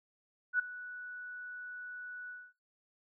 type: tone with ADSR envelope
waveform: sine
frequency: 1477 Hz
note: F#6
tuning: 3 cents flat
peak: -24 dBFS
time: 0.53-2.53 s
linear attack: 63 ms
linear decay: 8 ms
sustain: -18 dB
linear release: 240 ms
effects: noise-tail reverb RT60 0.2 s tail -19 dB re dry